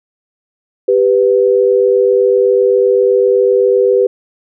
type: tone pair together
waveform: sine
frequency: 393.9 / 493.9 Hz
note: G4 / B4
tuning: +8 / 0 cents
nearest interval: major third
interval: 392 cents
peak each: -10 dBFS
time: 0.88-4.07 s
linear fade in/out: 5 ms
effects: none